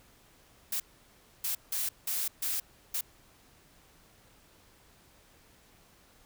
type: noise bursts at uneven times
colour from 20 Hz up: blue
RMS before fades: -32 dBFS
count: 6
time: 0.72-0.8 / 1.44-1.55 / 1.72-1.89 / 2.07-2.28 / 2.42-2.6 / 2.94-3.01 s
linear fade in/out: 5 ms
effects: pink hiss -61 dBFS RMS until 6.25 s